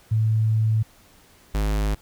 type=tone pair in turn; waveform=sine / square; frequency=110 / 51.91 Hz; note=A2 / G#1; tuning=0 / 0 cents; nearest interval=octave + minor second; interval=1300 cents; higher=first; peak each=-17 / -21 dBFS; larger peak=first; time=0.11-0.83 / 1.54-1.95 s; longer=first; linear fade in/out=10 ms; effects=pink hiss -54 dBFS RMS until 2.01 s